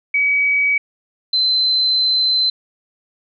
sine tone pair in turn, 2272 / 4067 Hz, C#7 / C8, +42 / -50 cents, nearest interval minor seventh, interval 1008 cents, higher second, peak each -13 dBFS, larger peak neither, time 0.14-0.78 / 1.33-2.5 s, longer second, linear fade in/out 5 ms, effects none

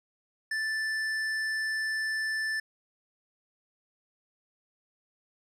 sine tone with hard clipping, 1760 Hz, A6, in tune, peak -30 dBFS, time 0.51-2.6 s, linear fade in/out 5 ms, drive 9 dB, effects none

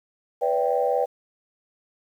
sine chord, E minor seventh, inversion second, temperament equal with one note detuned, 493.9 / 574.9 / 659.3 / 784 Hz, B4 / D5 / E5 / G5, 0 / -37 / 0 / 0 cents, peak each -23 / -25 / -29 / -25 dBFS, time 0.41-1.06 s, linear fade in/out 20 ms, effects tanh soft clip ceiling -9 dBFS + 9-bit

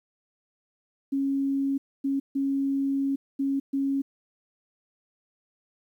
sine tone bursts at uneven times, 274.6 Hz, C#4, 16 cents flat, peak -23 dBFS, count 5, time 1.12-1.78 / 2.04-2.2 / 2.35-3.16 / 3.39-3.6 / 3.73-4.02 s, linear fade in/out 10 ms, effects 10-bit

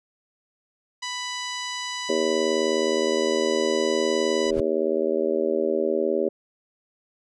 10% pulse tone, 990 Hz, B5, 4 cents sharp, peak -20 dBFS, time 1.02-4.51 s, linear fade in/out 10 ms
harmonic tone, 79.5 Hz, D#2, 38 cents sharp, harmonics 3 / 4 / 5 / 6 / 7 / 8, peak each -31 / -29 / -24 / -30 / -26 / -36 dBFS, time 2.09-6.29 s, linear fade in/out 5 ms
brown noise with exponential growth, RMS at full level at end -28 dBFS, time 4.39-4.6 s, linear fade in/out 2 ms, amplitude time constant 44 ms
effects resampled to 24000 Hz

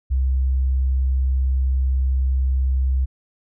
sine tone, 65.41 Hz, C2, in tune, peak -16 dBFS, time 0.1-3.06 s, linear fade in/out 20 ms, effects none

